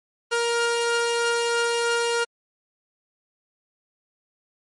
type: tone pair together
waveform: sawtooth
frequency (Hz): 470 / 1406.9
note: A#4 / F6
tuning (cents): +14 / +12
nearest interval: octave + perfect fifth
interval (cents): 1898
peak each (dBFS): -18 / -23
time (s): 0.31-2.25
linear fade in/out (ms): 20
effects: MP3 48 kbps